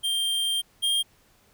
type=tone pair in turn; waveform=square; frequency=3178 / 3211 Hz; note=G7 / G7; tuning=+23 / +41 cents; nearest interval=unison; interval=18 cents; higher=second; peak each=-24 / -22 dBFS; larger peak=second; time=0.03-0.62 / 0.82-1.03 s; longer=first; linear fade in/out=20 ms; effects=pink hiss -61 dBFS RMS until 1.53 s